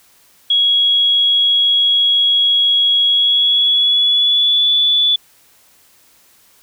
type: tone with pitch glide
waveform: sine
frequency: 3322 to 3459 Hz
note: G#7 to A7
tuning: 0 to -30 cents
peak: -10 dBFS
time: 0.5-5.16 s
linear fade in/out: 5 ms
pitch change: +70 cents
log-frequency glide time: 3.06-4.72 s
effects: white hiss -51 dBFS RMS until 6.62 s